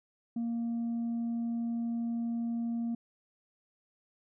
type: tone with tanh clipping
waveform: sine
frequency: 233.1 Hz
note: A#3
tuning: in tune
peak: -31 dBFS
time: 0.36-2.95 s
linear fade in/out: 5 ms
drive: 1 dB
effects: none